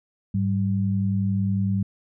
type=tone pair together; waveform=sine; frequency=102.56 / 193.6 Hz; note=G#2 / G3; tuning=-21 / -21 cents; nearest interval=major seventh; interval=1100 cents; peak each=-23 dBFS; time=0.34-1.83 s; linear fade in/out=5 ms; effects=none